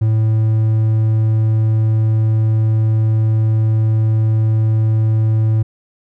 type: tone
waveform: triangle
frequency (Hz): 110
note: A2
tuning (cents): 0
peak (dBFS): -9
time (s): 0.01-5.63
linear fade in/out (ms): 10
effects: none